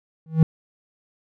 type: tone with exponential growth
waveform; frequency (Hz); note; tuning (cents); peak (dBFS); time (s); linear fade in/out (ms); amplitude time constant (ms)
triangle; 160; D#3; +49; -5; 0.26-0.43; 2; 35
effects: none